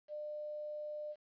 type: tone with quantisation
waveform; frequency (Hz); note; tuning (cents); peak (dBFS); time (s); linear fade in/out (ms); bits
sine; 600; D5; +37; -40; 0.08-1.16; 50; 11
effects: resampled to 11025 Hz